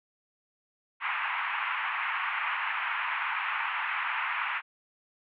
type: band-pass noise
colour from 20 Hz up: pink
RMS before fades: -31 dBFS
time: 1-4.62 s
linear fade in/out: 50 ms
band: 900 to 2700 Hz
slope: 48 dB/octave
effects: MP3 96 kbps